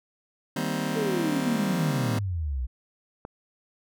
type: chord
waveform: sawtooth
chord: C minor seventh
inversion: first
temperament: just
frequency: 156.98 / 196.22 / 235.5 / 261.6 Hz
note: Eb3 / G3 / Bb3 / C4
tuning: +16 / +2 / +18 / 0 cents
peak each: -28 dBFS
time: 0.56-2.19 s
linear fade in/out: 5 ms
type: exponential sweep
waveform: sine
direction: down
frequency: 460 to 58.9 Hz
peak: -26 dBFS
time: 0.95-2.67 s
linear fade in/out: 20 ms
type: click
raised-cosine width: 1 ms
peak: -23 dBFS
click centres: 3.251 s
effects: none